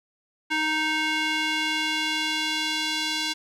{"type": "tone with band-pass filter sweep", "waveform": "square", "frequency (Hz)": 311.1, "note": "D#4", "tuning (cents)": 0, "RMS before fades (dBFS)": -26, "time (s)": [0.5, 3.34], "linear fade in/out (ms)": 20, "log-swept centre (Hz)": [2100, 3900], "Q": 1.5, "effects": []}